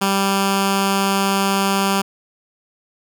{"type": "tone with notch filter", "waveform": "10% pulse", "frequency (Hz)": 196, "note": "G3", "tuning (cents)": 0, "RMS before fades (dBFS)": -18, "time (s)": [0.01, 2.02], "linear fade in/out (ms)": 10, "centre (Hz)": 510, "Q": 1.3, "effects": []}